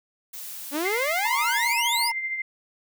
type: noise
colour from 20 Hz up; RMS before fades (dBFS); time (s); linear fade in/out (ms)
blue; -37; 0.33-1.74; 10
type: exponential sweep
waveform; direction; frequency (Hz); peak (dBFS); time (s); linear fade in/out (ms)
sawtooth; up; 273.2 to 5450; -21; 0.71-2.12; 50
type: tone with tremolo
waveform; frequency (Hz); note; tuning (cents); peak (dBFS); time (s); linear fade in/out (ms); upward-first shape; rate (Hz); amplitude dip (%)
sine; 2089; C7; -3; -24; 0.85-2.42; 5; triangle; 13; 55
type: tone with vibrato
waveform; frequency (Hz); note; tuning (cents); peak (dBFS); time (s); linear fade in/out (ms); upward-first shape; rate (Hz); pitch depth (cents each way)
triangle; 939; A#5; +12; -24; 1.25-2.12; 5; sine; 15; 32
effects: none